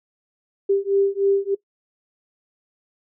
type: beating tone pair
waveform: sine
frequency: 393.8 / 397.1 Hz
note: G4 / G4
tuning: +8 / +22 cents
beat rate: 3.3 Hz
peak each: -20 dBFS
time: 0.69-1.55 s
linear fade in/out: 10 ms
effects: noise-tail reverb RT60 0.1 s tail -19 dB re dry